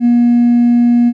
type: tone with hard clipping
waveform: triangle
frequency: 239.3 Hz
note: A#3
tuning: 46 cents sharp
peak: -6 dBFS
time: 0-1.13 s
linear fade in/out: 50 ms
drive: 2 dB
effects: none